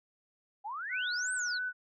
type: exponential two-way sweep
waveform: sine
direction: up then down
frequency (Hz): 776 to 8900 to 3820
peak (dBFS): -36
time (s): 0.64-1.59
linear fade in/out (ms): 20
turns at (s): 1.33
type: tone with vibrato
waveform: sine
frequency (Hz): 1480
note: F#6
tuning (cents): 0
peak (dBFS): -32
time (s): 0.89-1.73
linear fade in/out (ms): 50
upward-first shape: sine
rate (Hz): 3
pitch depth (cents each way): 26
effects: none